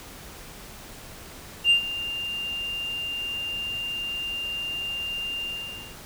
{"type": "tone with ADSR envelope", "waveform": "sine", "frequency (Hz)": 2794, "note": "F7", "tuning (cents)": 0, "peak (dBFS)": -12, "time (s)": [1.64, 5.97], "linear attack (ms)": 64, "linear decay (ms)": 100, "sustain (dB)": -16, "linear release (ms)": 550, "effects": ["tanh soft clip ceiling -12 dBFS", "pink hiss -43 dBFS RMS until 6.05 s"]}